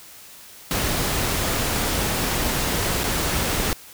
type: noise with dropouts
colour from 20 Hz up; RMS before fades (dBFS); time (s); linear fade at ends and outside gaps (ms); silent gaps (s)
pink; -23; 0.71-3.73; 0; 3.034-3.04
effects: white hiss -44 dBFS RMS until 3.93 s